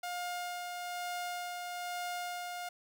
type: tone with tremolo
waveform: sawtooth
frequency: 710 Hz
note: F5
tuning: 28 cents sharp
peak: -32 dBFS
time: 0.03-2.69 s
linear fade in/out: 5 ms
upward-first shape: sine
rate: 1.1 Hz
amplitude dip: 30%
effects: 12-bit